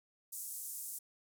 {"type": "band-pass noise", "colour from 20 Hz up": "white", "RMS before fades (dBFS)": -44, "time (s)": [0.32, 0.99], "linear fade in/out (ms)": 10, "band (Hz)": [7400, 14000], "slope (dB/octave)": 24, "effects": []}